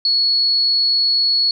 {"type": "tone", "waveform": "sine", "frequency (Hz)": 4372, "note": "C#8", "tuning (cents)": -25, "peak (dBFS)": -13, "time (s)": [0.05, 1.51], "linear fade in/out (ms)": 2, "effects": []}